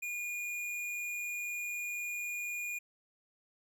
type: tone with tanh clipping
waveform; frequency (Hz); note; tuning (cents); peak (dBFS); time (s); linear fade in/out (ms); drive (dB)
sine; 2434; D#7; -39; -37; 0.02-2.79; 10; 18
effects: none